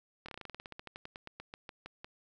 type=slowing click train; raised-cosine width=0.3 ms; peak=-28 dBFS; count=23; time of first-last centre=0.26-2.045 s; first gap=25 ms; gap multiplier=1.1; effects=none